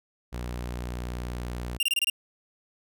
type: tone with pitch glide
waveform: sawtooth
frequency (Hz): 60.7 to 60.35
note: B1 to B1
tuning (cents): -29 to -39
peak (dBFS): -28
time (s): 0.32-1.78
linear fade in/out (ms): 20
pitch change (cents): -10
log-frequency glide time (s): 0.72-1.63
type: tone bursts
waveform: 45% pulse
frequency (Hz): 2794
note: F7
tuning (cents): 0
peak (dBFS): -22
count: 6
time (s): 1.8-2.099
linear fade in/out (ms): 2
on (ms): 29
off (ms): 25
effects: none